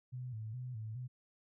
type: tone with vibrato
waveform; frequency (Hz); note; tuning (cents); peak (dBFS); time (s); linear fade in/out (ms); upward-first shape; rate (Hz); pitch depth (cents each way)
sine; 117.4; A#2; +13; -40; 0.12-1.08; 20; square; 2.4; 120
effects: none